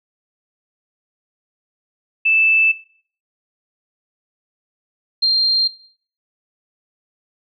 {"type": "tone pair in turn", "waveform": "sine", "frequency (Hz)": [2637, 4186], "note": ["E7", "C8"], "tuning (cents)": [0, 0], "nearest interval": "minor sixth", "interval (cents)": 800, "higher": "second", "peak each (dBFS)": -12, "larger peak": "neither", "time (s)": [[2.25, 2.72], [5.22, 5.68]], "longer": "first", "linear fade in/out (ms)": 10, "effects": ["noise-tail reverb RT60 0.5 s tail -17 dB re dry"]}